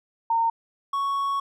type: tone pair in turn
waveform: sine / triangle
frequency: 916 / 1110.9 Hz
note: A#5 / C#6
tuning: -31 / +3 cents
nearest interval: minor third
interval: 334 cents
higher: second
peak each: -19 / -21 dBFS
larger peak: first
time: 0.3-0.5 / 0.93-1.4 s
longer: second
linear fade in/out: 5 ms
effects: none